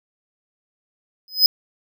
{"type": "tone with exponential growth", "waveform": "square", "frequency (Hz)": 5040, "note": "D#8", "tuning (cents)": 21, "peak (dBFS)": -6, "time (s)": [1.28, 1.46], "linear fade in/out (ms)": 1, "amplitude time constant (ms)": 37, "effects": []}